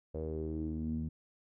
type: tone with low-pass filter sweep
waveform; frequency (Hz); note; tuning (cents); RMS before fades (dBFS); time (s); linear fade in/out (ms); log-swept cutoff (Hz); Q
sawtooth; 78.9; D#2; +25; -37; 0.14-1.09; 10; 510 to 200; 6.1
effects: none